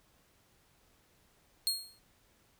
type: tone with exponential decay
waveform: sawtooth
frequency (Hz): 4262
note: C8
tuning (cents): +31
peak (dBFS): -23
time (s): 1.67-1.99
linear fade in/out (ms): 0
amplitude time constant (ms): 68
effects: pink hiss -68 dBFS RMS until 2.59 s